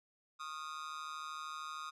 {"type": "tone with amplitude modulation", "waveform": "45% pulse", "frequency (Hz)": 1240, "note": "D#6", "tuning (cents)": -6, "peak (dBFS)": -38, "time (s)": [0.39, 1.91], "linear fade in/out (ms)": 20, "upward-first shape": "sine", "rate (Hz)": 153, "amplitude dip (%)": 95, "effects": ["low-pass 7000 Hz 12 dB/octave"]}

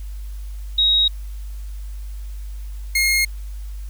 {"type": "tone pair in turn", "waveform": ["sine", "sawtooth"], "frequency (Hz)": [3792, 2144], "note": ["A#7", "C7"], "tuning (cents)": [29, 42], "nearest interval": "minor seventh", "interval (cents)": 987, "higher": "first", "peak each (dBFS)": [-13, -12], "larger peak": "second", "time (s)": [[0.78, 1.08], [2.95, 3.25]], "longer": "neither", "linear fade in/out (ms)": 5, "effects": ["added 50 Hz sine -28 dBFS peak until 3.89 s", "white hiss -51 dBFS RMS until 3.89 s"]}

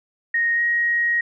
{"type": "tone with pitch glide", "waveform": "sine", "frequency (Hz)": [1864.7, 1885.3], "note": ["A#6", "A#6"], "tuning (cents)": [0, 19], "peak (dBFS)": -17, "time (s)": [0.34, 1.21], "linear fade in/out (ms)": 5, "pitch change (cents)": 19, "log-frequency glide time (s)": [0.55, 0.61], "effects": []}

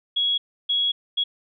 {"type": "tone bursts at uneven times", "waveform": "sine", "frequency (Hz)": 3333, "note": "G#7", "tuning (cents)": 5, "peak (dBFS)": -19, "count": 3, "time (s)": [[0.16, 0.38], [0.69, 0.92], [1.17, 1.24]], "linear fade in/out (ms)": 10, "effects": []}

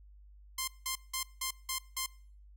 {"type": "tone bursts", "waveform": "5% pulse", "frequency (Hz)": 1049, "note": "C6", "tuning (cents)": 4, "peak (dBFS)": -21, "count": 6, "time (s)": [0.58, 2.062], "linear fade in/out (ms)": 5, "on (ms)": 97, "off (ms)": 180, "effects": ["noise-tail reverb RT60 0.5 s tail -21 dB re dry", "added 50 Hz sine -53 dBFS peak until 2.56 s"]}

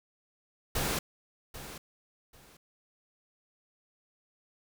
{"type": "noise with echo", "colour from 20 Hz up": "pink", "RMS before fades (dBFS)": -31, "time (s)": [0.75, 0.99], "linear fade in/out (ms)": 5, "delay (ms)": 790, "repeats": 2, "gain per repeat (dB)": -13, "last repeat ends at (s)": 2.57, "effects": []}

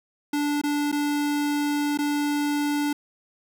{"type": "tone with dropouts", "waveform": "square", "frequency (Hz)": 291.9, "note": "D4", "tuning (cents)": -10, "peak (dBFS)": -23, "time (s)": [0.33, 2.93], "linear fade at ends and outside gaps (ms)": 5, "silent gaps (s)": [[0.615, 0.636], [0.917, 0.925], [1.975, 1.987]], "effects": []}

